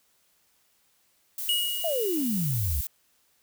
violet noise, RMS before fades -33 dBFS, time 1.38-2.87 s, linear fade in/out 2 ms
square tone with exponential decay, 2901 Hz, F#7, 35 cents flat, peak -22 dBFS, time 1.49-2.55 s, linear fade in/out 1 ms, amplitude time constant 230 ms
sine exponential sweep, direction down, 698.5 to 64.9 Hz, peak -25 dBFS, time 1.84-2.81 s, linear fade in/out 5 ms
effects white hiss -67 dBFS RMS until 3.42 s

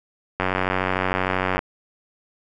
click train, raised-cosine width 0.5 ms, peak -6 dBFS, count 112, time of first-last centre 0.4-1.591 s, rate 93.2 Hz, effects none

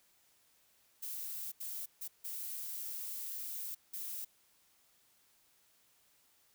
violet noise bursts at uneven times, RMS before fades -42 dBFS, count 5, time 1.02-1.52 / 1.6-1.86 / 2.01-2.08 / 2.24-3.75 / 3.93-4.25 s, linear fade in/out 10 ms, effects white hiss -70 dBFS RMS until 6.54 s

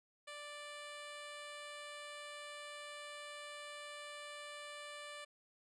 10% pulse tone, 587.3 Hz, D5, in tune, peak -39 dBFS, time 0.27-5.25 s, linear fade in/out 10 ms, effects resampled to 22050 Hz

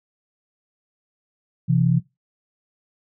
sine tone pair together, 130 / 167.2 Hz, C3 / E3, -11 / +25 cents, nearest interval major third, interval 436 cents, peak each -18 dBFS, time 1.68-2 s, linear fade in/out 20 ms, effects noise-tail reverb RT60 0.2 s tail -19 dB re dry

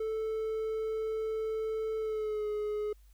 triangle tone with pitch glide, 439.5 to 420.9 Hz, A4 to G#4, -2 to +23 cents, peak -29 dBFS, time 0-2.93 s, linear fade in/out 5 ms, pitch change -75 cents, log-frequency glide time 1.98-2.48 s, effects added 50 Hz sine -55 dBFS peak until 3.13 s + white hiss -71 dBFS RMS until 3.13 s

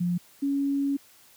sine tone pair in turn, 175.9 / 279.2 Hz, F3 / C#4, +13 / +13 cents, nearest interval minor sixth, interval 800 cents, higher second, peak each -23 dBFS, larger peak neither, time 0-0.18 / 0.42-0.97 s, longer second, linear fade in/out 10 ms, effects white hiss -56 dBFS RMS until 1.36 s + high-pass 60 Hz 12 dB/octave

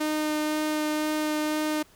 sawtooth tone with vibrato, 305.7 Hz, D#4, 30 cents flat, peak -21 dBFS, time 0-1.83 s, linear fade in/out 10 ms, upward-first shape sine, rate 2 Hz, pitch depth 8 cents each way, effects pink hiss -57 dBFS RMS until 1.95 s

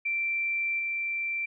sine tone with level steps, 2349 Hz, D7, in tune, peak -26 / -28 dBFS, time 0.05-1.46 s, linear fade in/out 10 ms, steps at 0.79 s, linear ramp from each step 5 ms, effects none

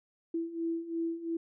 sine beating tone pair, 330 / 332.9 Hz, E4 / E4, +2 / +17 cents, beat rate 2.9 Hz, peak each -37 / -33 dBFS, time 0.34-1.37 s, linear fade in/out 5 ms, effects none

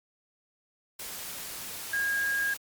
sine tone in noise, 1631 Hz, G#6, 32 cents flat, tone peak -26 dBFS, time 1.93-2.54 s, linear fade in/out 5 ms, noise white, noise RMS -39 dBFS, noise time 0.99-2.57 s, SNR +10 dB, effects Opus 48 kbps

